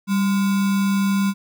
sine tone with sample-and-hold, 196.6 Hz, G3, 5 cents sharp, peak -16 dBFS, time 0.07-1.34 s, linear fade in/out 50 ms, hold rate 1225 Hz, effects none

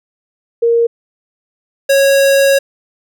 sine / square tone pair in turn, 466.2 / 550.4 Hz, A#4 / C#5, 0 / -12 cents, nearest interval minor third, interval 288 cents, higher second, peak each -8 dBFS, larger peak neither, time 0.62-0.87 / 1.89-2.59 s, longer second, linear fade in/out 10 ms, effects none

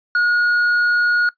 sine tone with tanh clipping, 1444 Hz, F#6, 43 cents flat, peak -14 dBFS, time 0.15-1.29 s, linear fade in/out 2 ms, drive 4 dB, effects noise-tail reverb RT60 0.1 s tail -19 dB re dry + resampled to 11025 Hz

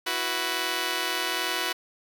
5% pulse chord, E suspended second, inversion none, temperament just, 329.6 / 370.8 / 494.4 Hz, E4 / F#4 / B4, 0 / +4 / +2 cents, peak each -21 / -19 / -22 dBFS, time 0.06-1.73 s, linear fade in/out 10 ms, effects none

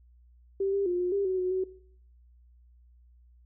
sine tone with pitch steps, 390.4 / 397.6 / 354.7 / 358.4 / 398.9 / 374.2 / 366.5 / 374.6 Hz, G4 / G4 / F4 / F4 / G4 / F#4 / F#4 / F#4, -7 / +25 / +27 / +45 / +30 / +20 / -16 / +21 cents, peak -25 dBFS, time 0.6-1.64 s, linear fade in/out 5 ms, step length 130 ms, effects noise-tail reverb RT60 0.6 s tail -18 dB re dry + added 60 Hz sine -55 dBFS peak until 3.45 s

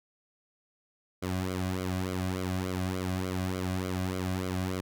sawtooth tone with flanger, 92.6 Hz, F#2, 2 cents sharp, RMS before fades -32 dBFS, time 1.22-4.81 s, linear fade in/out 10 ms, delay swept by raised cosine 1.1 to 2.3 ms, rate 3.4 Hz, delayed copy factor -0.9, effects none

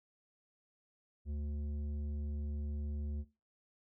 triangle tone with tanh clipping, 73.42 Hz, D2, in tune, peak -38 dBFS, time 1.25-3.25 s, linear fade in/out 50 ms, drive 14 dB, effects noise-tail reverb RT60 0.3 s tail -19 dB re dry

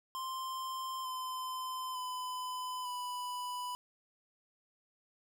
square tone with pitch steps, 1046.5 / 1027.3 / 1008.5 / 990 Hz, C6 / C6 / B5 / B5, 0 / -32 / +36 / +4 cents, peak -38 dBFS, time 0.15-3.75 s, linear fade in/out 0 ms, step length 900 ms, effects none

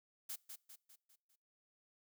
blue noise with echo, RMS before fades -44 dBFS, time 0.29-0.36 s, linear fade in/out 10 ms, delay 200 ms, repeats 5, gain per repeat -6 dB, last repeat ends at 1.36 s, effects noise-tail reverb RT60 0.6 s tail -25 dB re dry

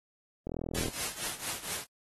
click train, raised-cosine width 2 ms, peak -22 dBFS, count 18, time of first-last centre 0.47-0.884 s, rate 41.1 Hz
white noise with tremolo, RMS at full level -32 dBFS, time 0.74-1.86 s, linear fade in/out 20 ms, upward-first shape triangle, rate 4.3 Hz, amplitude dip 85%
effects AAC 32 kbps

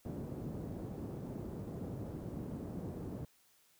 pink band-pass noise, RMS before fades -43 dBFS, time 0.05-3.25 s, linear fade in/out 2 ms, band 100 to 370 Hz, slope 12 dB/octave, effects white hiss -69 dBFS RMS until 3.79 s

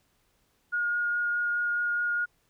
sine tone with vibrato, 1431 Hz, F6, 42 cents sharp, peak -25 dBFS, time 0.72-2.26 s, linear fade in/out 20 ms, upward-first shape sine, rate 4.8 Hz, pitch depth 8 cents each way, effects pink hiss -70 dBFS RMS until 2.49 s

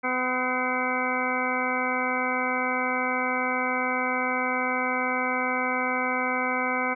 harmonic tone with a mistuned harmonic, 253.2 Hz, B3, 43 cents sharp, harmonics 1 / 2 / 3 / 4 / 5 / 6 / 8 / 9, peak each -32 / -32 / -32 / -32 / -32 / -32 / -32 / -32 dBFS, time 0.03-6.95 s, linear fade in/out 20 ms, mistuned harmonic 8, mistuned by +36 cents, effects none

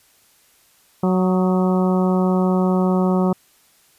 harmonic tone with a mistuned harmonic, 185 Hz, F#3, in tune, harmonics 1 / 2 / 3 / 4 / 5 / 6 / 7, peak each -16 / -22 / -26 / -28 / -30 / -32 / -33 dBFS, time 1.03-3.33 s, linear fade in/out 5 ms, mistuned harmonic 7, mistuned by -43 cents, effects white hiss -56 dBFS RMS until 3.98 s + resampled to 32000 Hz

